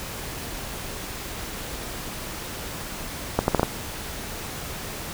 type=accelerating click train; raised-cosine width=1 ms; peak=-4 dBFS; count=5; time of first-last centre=3.39-3.631 s; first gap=91 ms; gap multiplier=0.73; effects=pink hiss -34 dBFS RMS until 5.13 s